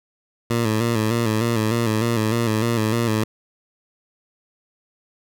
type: tone with vibrato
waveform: 15% pulse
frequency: 113 Hz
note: A2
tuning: 47 cents sharp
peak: -12 dBFS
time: 0.5-3.24 s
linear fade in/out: 5 ms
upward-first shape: square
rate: 3.3 Hz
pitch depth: 63 cents each way
effects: none